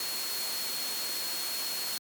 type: tone in noise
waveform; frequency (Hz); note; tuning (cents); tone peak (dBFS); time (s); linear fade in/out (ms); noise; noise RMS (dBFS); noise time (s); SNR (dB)
sine; 4310; C#8; -49; -35; 0-1.98; 2; white; -35; 0-1.98; -3
effects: high-pass 200 Hz 12 dB/octave + MP3 96 kbps